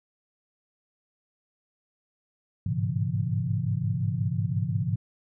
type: tone cluster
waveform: sine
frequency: 101.5 / 107.2 / 123.9 / 140.1 / 169.6 Hz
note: G#2 / A2 / B2 / C#3 / E3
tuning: -39 / -45 / +6 / +19 / +50 cents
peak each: -31 dBFS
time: 2.66-4.96 s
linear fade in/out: 5 ms
effects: none